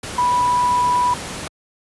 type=tone in noise; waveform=sine; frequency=984 Hz; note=B5; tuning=7 cents flat; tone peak=-14 dBFS; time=0.18-1.14 s; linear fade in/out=5 ms; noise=pink; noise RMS=-29 dBFS; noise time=0.03-1.48 s; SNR=+12 dB; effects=high-pass 60 Hz 12 dB/octave + resampled to 24000 Hz